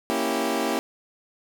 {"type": "chord", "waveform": "20% pulse", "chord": "A# diminished seventh", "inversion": "none", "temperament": "equal", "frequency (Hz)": [233.1, 277.2, 329.6, 392], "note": ["A#3", "C#4", "E4", "G4"], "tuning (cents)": [0, 0, 0, 0], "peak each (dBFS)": -24, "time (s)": [0.1, 0.79], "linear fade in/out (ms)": 0, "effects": []}